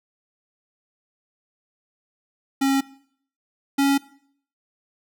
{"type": "tone pair in turn", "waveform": "square", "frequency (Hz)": [272.1, 277.8], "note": ["C#4", "C#4"], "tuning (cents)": [-32, 4], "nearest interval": "unison", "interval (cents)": 36, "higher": "second", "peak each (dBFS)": [-18, -17], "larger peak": "second", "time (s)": [[2.61, 2.81], [3.78, 3.98]], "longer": "neither", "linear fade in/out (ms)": 10, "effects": ["noise-tail reverb RT60 0.6 s tail -20 dB re dry"]}